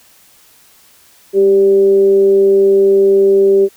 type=tone with frequency modulation; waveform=sine; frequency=392 Hz; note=G4; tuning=in tune; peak=-6 dBFS; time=1.33-3.69 s; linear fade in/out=50 ms; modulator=192 Hz; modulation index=0.26; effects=white hiss -47 dBFS RMS until 3.76 s